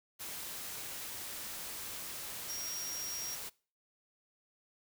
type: tone in noise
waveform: sine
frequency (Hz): 5630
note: F8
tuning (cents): +13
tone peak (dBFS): -39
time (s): 2.48-3.36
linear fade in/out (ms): 20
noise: white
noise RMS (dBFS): -43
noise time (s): 0.19-3.5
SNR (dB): +1
effects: noise-tail reverb RT60 0.4 s tail -23 dB re dry